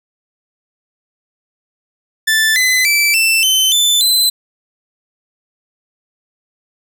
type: tone with pitch steps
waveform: sawtooth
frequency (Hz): 1760 / 2022 / 2322 / 2668 / 3064 / 3520 / 4043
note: A6 / B6 / D7 / E7 / G7 / A7 / B7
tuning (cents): 0 / +40 / -20 / +20 / -40 / 0 / +40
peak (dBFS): -7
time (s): 2.27-4.3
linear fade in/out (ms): 10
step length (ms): 290
effects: none